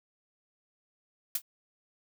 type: noise with exponential decay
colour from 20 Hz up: blue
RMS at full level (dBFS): -23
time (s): 1.35-1.42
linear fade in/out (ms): 5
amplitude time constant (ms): 15
effects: none